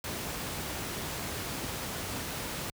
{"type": "noise", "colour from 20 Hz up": "pink", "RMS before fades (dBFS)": -36, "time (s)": [0.04, 2.7], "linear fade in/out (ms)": 2, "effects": ["high-pass 60 Hz 12 dB/octave"]}